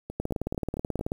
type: two click trains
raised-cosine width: 2 ms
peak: -22 / -15 dBFS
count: 5 / 18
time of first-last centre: 0.1-0.993 / 0.2-1.119 s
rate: 4.48 / 18.5 Hz
effects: 8-bit